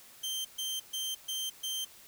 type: tone bursts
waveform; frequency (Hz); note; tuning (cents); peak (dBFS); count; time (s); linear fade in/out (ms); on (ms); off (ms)
sawtooth; 3136; G7; 0; -30; 5; 0.23-1.85; 10; 220; 130
effects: white hiss -55 dBFS RMS until 2.07 s